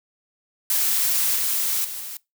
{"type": "noise with level steps", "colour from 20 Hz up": "blue", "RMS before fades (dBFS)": [-21, -23, -32, -34], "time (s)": [0.7, 2.17], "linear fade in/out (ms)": 2, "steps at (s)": [1.35, 1.84, 2], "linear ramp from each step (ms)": 10, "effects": ["noise-tail reverb RT60 0.2 s tail -22 dB re dry"]}